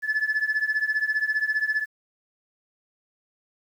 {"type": "tone with tremolo", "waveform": "sine", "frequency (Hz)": 1730, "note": "A6", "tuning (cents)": -30, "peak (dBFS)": -16, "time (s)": [0.02, 1.86], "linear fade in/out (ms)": 50, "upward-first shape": "triangle", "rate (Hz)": 15, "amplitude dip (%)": 95, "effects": ["tanh soft clip ceiling -18 dBFS", "9-bit"]}